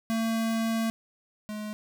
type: tone pair in turn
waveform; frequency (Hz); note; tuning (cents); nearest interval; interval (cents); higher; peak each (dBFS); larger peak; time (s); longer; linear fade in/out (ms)
square; 225.6 / 211.9; A3 / G#3; +44 / +35; minor second; 109; first; -26 / -34; first; 0.1-0.9 / 1.49-1.73; first; 0
effects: none